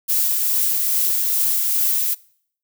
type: noise with tremolo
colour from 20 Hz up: violet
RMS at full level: -18 dBFS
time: 0.08-2.15 s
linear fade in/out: 20 ms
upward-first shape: triangle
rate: 2.4 Hz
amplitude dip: 25%
effects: noise-tail reverb RT60 0.6 s tail -23 dB re dry